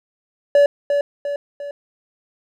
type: tone with echo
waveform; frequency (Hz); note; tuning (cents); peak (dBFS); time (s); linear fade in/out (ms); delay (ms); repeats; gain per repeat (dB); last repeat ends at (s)
triangle; 573; D5; -43; -7; 0.55-0.66; 2; 350; 3; -6; 1.71
effects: none